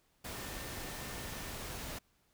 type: tone in noise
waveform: sine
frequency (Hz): 1800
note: A6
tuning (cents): +39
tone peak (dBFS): -54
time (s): 0.34-1.53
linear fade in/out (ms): 10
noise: pink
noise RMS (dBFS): -43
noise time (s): 0.24-1.99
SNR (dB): -14
effects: pink hiss -73 dBFS RMS until 2.33 s